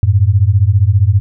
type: beating tone pair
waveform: sine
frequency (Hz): 92 / 107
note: F#2 / A2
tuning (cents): -9 / -48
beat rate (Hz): 15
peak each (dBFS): -10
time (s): 0.03-1.2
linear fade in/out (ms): 0
effects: none